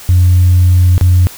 sine tone with dropouts, 90 Hz, F#2, 47 cents flat, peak -3 dBFS, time 0.09-1.27 s, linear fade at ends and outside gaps 0 ms, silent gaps 0.98-1.011 s, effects tanh soft clip ceiling -1 dBFS + white hiss -32 dBFS RMS until 1.37 s

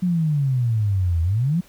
sine exponential two-way sweep, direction down then up, 185 to 80.7 to 185 Hz, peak -17 dBFS, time 0.02-1.61 s, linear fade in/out 10 ms, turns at 1.22 s, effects pink hiss -52 dBFS RMS until 1.68 s

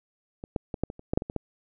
clicks, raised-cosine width 2 ms, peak -24 / -13 / -18 / -12 / -23 / -30 / -12 / -7 / -20 / -20 / -15 dBFS, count 11, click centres 0.439 / 0.562 / 0.742 / 0.836 / 0.901 / 0.994 / 1.135 / 1.175 / 1.221 / 1.299 / 1.363 s, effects none

